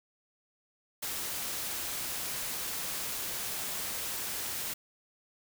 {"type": "noise", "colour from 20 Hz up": "white", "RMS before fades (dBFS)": -36, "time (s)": [1.02, 4.74], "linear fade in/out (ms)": 10, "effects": []}